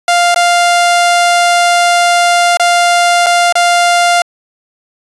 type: tone with dropouts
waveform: sawtooth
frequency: 698.5 Hz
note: F5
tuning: in tune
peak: -3 dBFS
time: 0.08-4.22 s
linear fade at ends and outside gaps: 2 ms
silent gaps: 0.345-0.36 / 2.571-2.597 / 3.262-3.266 / 3.525-3.554 s
effects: resampled to 24000 Hz